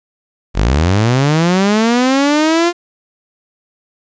sawtooth linear sweep, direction up, 41.52 to 352.3 Hz, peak -6 dBFS, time 0.54-2.73 s, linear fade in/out 50 ms, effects resampled to 16000 Hz + 8-bit

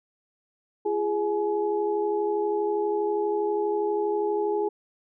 sine tone cluster, 341.4 / 413.8 / 846 Hz, F4 / G#4 / G#5, -39 / -6 / +32 cents, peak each -31 / -24 / -31 dBFS, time 0.85-4.69 s, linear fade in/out 10 ms, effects none

